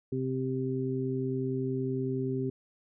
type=harmonic tone; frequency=130.7 Hz; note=C3; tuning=1 cent flat; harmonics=1 / 2 / 3; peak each=-33 / -33 / -33 dBFS; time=0.12-2.5 s; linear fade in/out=5 ms; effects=none